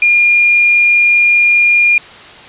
sine tone with quantisation, 2415 Hz, D7, 48 cents sharp, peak -6 dBFS, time 0.02-1.98 s, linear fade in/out 2 ms, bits 6, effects white hiss -34 dBFS RMS until 2.48 s + resampled to 8000 Hz

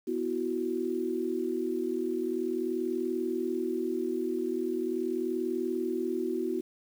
sine chord, B suspended fourth, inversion none, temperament equal, 246.9 / 329.6 / 370 Hz, B3 / E4 / F#4, 0 / 0 / 0 cents, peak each -35 / -33 / -31 dBFS, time 0.07-6.61 s, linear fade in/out 10 ms, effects 9-bit

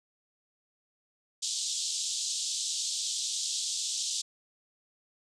white band-pass noise, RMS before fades -33 dBFS, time 1.42-4.22 s, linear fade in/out 10 ms, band 3300 to 8100 Hz, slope 48 dB/octave, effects none

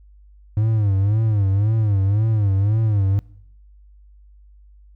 triangle tone with vibrato, 103.83 Hz, G#2, in tune, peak -13 dBFS, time 0.57-3.19 s, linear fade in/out 0 ms, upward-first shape sine, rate 1.9 Hz, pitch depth 130 cents each way, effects noise-tail reverb RT60 0.7 s tail -22 dB re dry + added 50 Hz sine -45 dBFS peak until 4.95 s

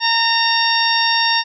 harmonic tone with a mistuned harmonic, 922 Hz, A#5, 19 cents flat, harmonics 1 / 2 / 3 / 4 / 5 / 6, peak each -19 / -20 / -23 / -21 / -25 / -19 dBFS, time 0-1.44 s, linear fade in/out 50 ms, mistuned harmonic 2, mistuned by -15 cents, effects none

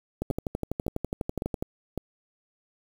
two click trains, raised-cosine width 2 ms, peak -15 / -16 dBFS, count 18 / 4, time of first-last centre 0.22-1.625 / 0.31-1.977 s, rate 12.1 / 1.8 Hz, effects 7-bit

